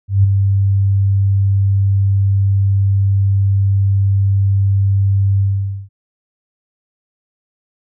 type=tone with ADSR envelope; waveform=sine; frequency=98.4 Hz; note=G2; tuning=7 cents sharp; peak=-5 dBFS; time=0.08-5.89 s; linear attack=160 ms; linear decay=10 ms; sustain=-5 dB; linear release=490 ms; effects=none